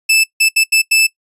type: tone bursts at uneven times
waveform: sawtooth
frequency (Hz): 2632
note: E7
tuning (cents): -3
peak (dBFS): -5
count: 5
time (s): 0.09-0.24 / 0.4-0.49 / 0.56-0.64 / 0.72-0.82 / 0.91-1.07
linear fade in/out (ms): 10
effects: noise-tail reverb RT60 0.1 s tail -21 dB re dry + resampled to 32000 Hz